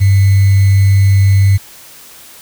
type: tone with sample-and-hold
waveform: sine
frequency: 98 Hz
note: G2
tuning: in tune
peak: -5 dBFS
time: 0-1.58 s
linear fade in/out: 20 ms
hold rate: 2100 Hz
effects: white hiss -37 dBFS RMS until 2.41 s